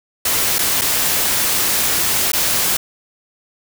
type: noise with dropouts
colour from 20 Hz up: white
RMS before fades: -17 dBFS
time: 0.25-2.77 s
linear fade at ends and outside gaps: 5 ms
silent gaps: 0.585-0.589 / 0.813-0.817 / 2.319-2.332 s
effects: none